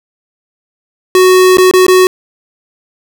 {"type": "tone with dropouts", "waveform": "square", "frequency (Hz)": 370, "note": "F#4", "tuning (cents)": 0, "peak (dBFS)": -4, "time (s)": [1.15, 2.07], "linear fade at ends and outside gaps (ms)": 1, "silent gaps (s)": [[1.571, 1.583], [1.712, 1.737], [1.866, 1.882]], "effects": []}